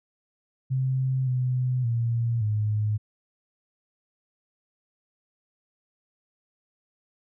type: tone with pitch steps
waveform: sine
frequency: 131 / 126.7 / 116.8 / 106.3 Hz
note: C3 / B2 / A#2 / G#2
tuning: +2 / +45 / +4 / +41 cents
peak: -22 dBFS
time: 0.7-2.98 s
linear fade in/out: 20 ms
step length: 570 ms
effects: none